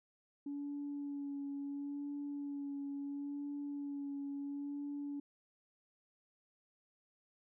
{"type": "tone with vibrato", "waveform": "sine", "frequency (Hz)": 283.9, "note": "C#4", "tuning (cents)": 41, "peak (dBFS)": -38, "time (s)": [0.46, 5.2], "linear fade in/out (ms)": 5, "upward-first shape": "sine", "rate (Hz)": 0.73, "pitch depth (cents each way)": 19, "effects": ["tanh soft clip ceiling -35 dBFS"]}